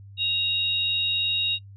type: tone pair together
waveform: sine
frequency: 2794 / 3777 Hz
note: F7 / A#7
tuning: 0 / +22 cents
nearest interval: perfect fourth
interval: 522 cents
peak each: -26 / -24 dBFS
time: 0.17-1.59 s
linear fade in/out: 50 ms
effects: noise-tail reverb RT60 0.1 s tail -24 dB re dry + added 99 Hz sine -42 dBFS peak until 1.76 s